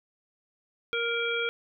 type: harmonic tone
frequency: 467.7 Hz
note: A#4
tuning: 6 cents sharp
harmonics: 1 / 3 / 5 / 7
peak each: -31 / -31 / -32 / -34 dBFS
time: 0.93-1.49 s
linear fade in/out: 0 ms
effects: none